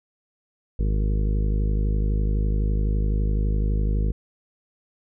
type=harmonic tone; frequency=51.91 Hz; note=G#1; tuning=in tune; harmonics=1 / 2 / 3 / 4 / 5 / 6 / 7 / 8 / 9; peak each=-20 / -29 / -31 / -34 / -40 / -42 / -40 / -43 / -40 dBFS; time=0.79-4.12 s; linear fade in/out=5 ms; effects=none